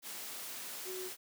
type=tone in noise; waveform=sine; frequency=371.2 Hz; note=F#4; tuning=6 cents sharp; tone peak=-41 dBFS; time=0.84-1.11 s; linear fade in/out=50 ms; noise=white; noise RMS=-44 dBFS; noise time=0.02-1.17 s; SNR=0 dB; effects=high-pass 200 Hz 12 dB/octave